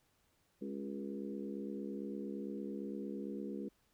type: harmonic tone with a mistuned harmonic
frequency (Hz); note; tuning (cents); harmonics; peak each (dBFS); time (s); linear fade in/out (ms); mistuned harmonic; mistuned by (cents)
68.8; C#2; -12; 3 / 4 / 5 / 6 / 7; -43 / -45 / -47 / -49 / -50; 0.61-3.69; 10; 5; +32
effects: pink hiss -75 dBFS RMS until 3.93 s